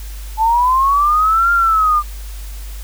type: linear two-way sweep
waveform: sine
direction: up then down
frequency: 865 to 1401 to 1188 Hz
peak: -10 dBFS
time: 0.37-2.03 s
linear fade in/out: 50 ms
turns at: 1.52 s
effects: added 50 Hz sine -26 dBFS peak until 2.83 s + white hiss -39 dBFS RMS until 2.83 s